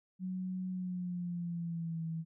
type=tone with pitch glide; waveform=sine; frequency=185 to 162.92 Hz; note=F#3 to E3; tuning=0 to -20 cents; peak=-35 dBFS; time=0.19-2.25 s; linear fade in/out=50 ms; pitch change=-220 cents; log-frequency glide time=0.7-2.04 s; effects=none

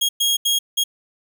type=tone bursts at uneven times; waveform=sawtooth; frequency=3276 Hz; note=G#7; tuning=24 cents flat; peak=-13 dBFS; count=4; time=0.01-0.09 / 0.2-0.37 / 0.45-0.59 / 0.77-0.84 s; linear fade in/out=10 ms; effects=none

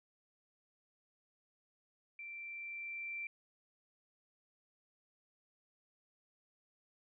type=tone with level ramp; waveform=sine; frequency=2349 Hz; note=D7; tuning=in tune; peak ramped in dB=-45 to -39 dBFS; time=2.19-3.27 s; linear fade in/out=2 ms; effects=none

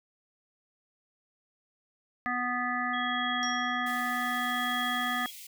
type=harmonic tone; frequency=246.9 Hz; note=B3; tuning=in tune; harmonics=1 / 3 / 5 / 7 / 8; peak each=-36 / -35 / -33 / -34 / -36 dBFS; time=2.26-5.26 s; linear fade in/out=0 ms
type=tone with tremolo; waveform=sine; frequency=3300 Hz; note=G#7; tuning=12 cents flat; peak=-34 dBFS; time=2.93-5.31 s; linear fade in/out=10 ms; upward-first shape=triangle; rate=0.66 Hz; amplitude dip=80%
type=tone with exponential decay; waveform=sine; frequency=5600 Hz; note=F8; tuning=4 cents sharp; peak=-32 dBFS; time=3.43-3.94 s; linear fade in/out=0 ms; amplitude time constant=110 ms
type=high-pass noise; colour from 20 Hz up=white; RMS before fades=-46 dBFS; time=3.86-5.47 s; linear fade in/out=5 ms; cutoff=2000 Hz; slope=96 dB/octave
effects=none

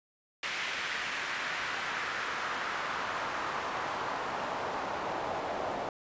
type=noise with band-pass filter sweep; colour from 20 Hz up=pink; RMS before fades=-35 dBFS; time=0.43-5.89 s; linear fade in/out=2 ms; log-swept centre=2200 to 680 Hz; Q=1.5; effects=resampled to 16000 Hz

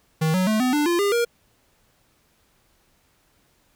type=tone with pitch steps; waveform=square; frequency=158.4 / 185.13 / 216.4 / 252.9 / 295.6 / 345.5 / 403.8 / 471.9 Hz; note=D#3 / F#3 / A3 / B3 / D4 / F4 / G#4 / A#4; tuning=+31 / +1 / -29 / +41 / +11 / -19 / -49 / +21 cents; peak=-19 dBFS; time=0.21-1.25 s; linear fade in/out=10 ms; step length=130 ms; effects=pink hiss -63 dBFS RMS until 3.75 s

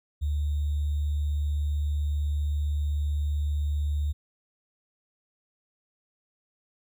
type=tone with sample-and-hold; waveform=sine; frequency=73.7 Hz; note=D2; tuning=7 cents sharp; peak=-24 dBFS; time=0.21-4.13 s; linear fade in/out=20 ms; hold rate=3675 Hz; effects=none

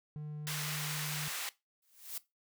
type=tone; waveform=triangle; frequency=150.4 Hz; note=D3; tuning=42 cents sharp; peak=-37 dBFS; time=0.16-1.28 s; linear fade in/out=0 ms
type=high-pass noise; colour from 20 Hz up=pink; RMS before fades=-39 dBFS; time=0.47-1.49 s; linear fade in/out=0 ms; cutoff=1300 Hz; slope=12 dB/octave
type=noise with exponential growth; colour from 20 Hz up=blue; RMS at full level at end=-37 dBFS; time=1.82-2.18 s; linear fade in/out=5 ms; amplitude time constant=77 ms
effects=noise-tail reverb RT60 0.2 s tail -18 dB re dry

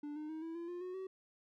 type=tone with pitch steps; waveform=triangle; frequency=293.7 / 304.6 / 315.9 / 327.6 / 339.7 / 352.3 / 365.4 / 378.9 Hz; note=D4 / D#4 / D#4 / E4 / F4 / F4 / F#4 / F#4; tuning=0 / -37 / +26 / -11 / -48 / +15 / -22 / +41 cents; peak=-39 dBFS; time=0.03-1.07 s; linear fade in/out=5 ms; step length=130 ms; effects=none

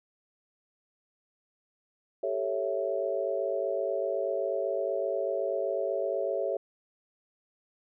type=chord; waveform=sine; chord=A dominant seventh; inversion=third; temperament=equal; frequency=392 / 440 / 554.4 / 659.3 Hz; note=G4 / A4 / C#5 / E5; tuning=0 / 0 / 0 / 0 cents; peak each=-34 / -35 / -31 / -33 dBFS; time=2.23-6.57 s; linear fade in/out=5 ms; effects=none

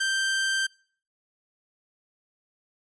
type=tone; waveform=sawtooth; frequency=1568 Hz; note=G6; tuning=in tune; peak=-20 dBFS; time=0-0.67 s; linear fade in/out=10 ms; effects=noise-tail reverb RT60 0.5 s tail -25 dB re dry + resampled to 22050 Hz

